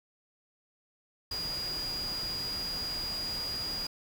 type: tone in noise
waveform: sine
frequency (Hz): 4865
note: D#8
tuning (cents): -40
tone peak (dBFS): -33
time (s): 1.31-3.87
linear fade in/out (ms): 5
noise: pink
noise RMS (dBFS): -42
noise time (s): 1.31-3.87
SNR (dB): +6
effects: none